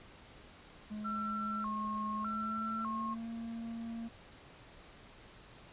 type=tone with pitch glide; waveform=triangle; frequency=211.9 to 229.7 Hz; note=G#3 to A#3; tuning=+35 to -25 cents; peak=-37 dBFS; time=0.9-4.09 s; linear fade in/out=20 ms; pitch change=+140 cents; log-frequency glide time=2.13-3.3 s
type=tone with vibrato; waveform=sine; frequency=1206 Hz; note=D6; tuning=46 cents sharp; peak=-36 dBFS; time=1.04-3.15 s; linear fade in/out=20 ms; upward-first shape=square; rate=0.83 Hz; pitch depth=190 cents each way
effects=pink hiss -56 dBFS RMS until 5.72 s + resampled to 8000 Hz